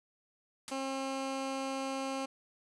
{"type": "noise with exponential decay", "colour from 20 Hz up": "white", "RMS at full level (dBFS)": -37, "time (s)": [0.68, 0.78], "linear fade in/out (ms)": 0, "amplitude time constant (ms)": 21}
{"type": "tone", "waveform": "15% pulse", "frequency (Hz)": 268.5, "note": "C4", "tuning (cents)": 45, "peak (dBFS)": -28, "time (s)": [0.71, 2.26], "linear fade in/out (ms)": 10}
{"effects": ["resampled to 22050 Hz"]}